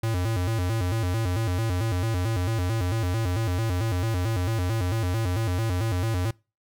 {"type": "tone with vibrato", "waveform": "square", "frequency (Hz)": 100.6, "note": "G2", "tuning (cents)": 45, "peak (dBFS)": -24, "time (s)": [0.03, 6.31], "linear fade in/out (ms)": 5, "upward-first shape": "square", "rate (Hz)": 4.5, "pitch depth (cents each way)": 200, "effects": ["noise-tail reverb RT60 0.3 s tail -25 dB re dry"]}